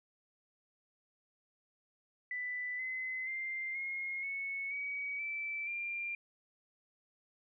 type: tone with pitch steps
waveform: sine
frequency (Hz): 1988 / 2040 / 2094 / 2149 / 2206 / 2264 / 2324 / 2385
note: B6 / C7 / C7 / C7 / C#7 / C#7 / D7 / D7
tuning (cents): +11 / -44 / +1 / +46 / -9 / +36 / -19 / +26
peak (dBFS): -36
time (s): 2.31-6.15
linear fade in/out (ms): 2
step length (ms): 480
effects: none